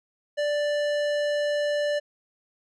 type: tone with tanh clipping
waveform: sine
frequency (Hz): 587.3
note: D5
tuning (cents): 0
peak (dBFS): -25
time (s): 0.37-2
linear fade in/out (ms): 20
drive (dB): 17
effects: none